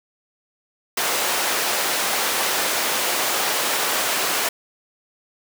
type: high-pass noise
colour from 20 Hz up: pink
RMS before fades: -22 dBFS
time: 0.97-4.49 s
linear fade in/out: 5 ms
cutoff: 530 Hz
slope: 12 dB/octave
effects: none